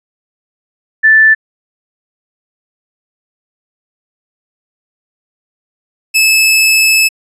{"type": "tone pair in turn", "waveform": ["sine", "sawtooth"], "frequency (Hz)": [1760, 2606], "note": ["A6", "E7"], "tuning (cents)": [0, -20], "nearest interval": "perfect fifth", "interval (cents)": 680, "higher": "second", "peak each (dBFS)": -3, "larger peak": "neither", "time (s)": [[1.03, 1.35], [6.14, 7.09]], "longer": "second", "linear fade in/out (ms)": 20, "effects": ["resampled to 32000 Hz"]}